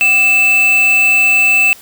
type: tone with quantisation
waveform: triangle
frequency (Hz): 2637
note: E7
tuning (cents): 0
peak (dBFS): -6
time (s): 0.01-1.73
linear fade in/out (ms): 0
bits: 3
effects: white hiss -39 dBFS RMS until 1.81 s